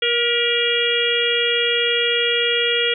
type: harmonic tone with a mistuned harmonic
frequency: 473.2 Hz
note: A#4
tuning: 26 cents sharp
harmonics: 1 / 3 / 4 / 5 / 6 / 7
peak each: -22 / -26 / -26 / -25 / -23 / -21 dBFS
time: 0.02-2.94 s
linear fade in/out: 5 ms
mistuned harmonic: 4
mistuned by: +39 cents
effects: none